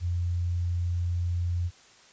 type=tone; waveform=sine; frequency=87.31 Hz; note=F2; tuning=in tune; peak=-25 dBFS; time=0-1.71 s; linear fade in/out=50 ms; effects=white hiss -55 dBFS RMS until 2.12 s + resampled to 16000 Hz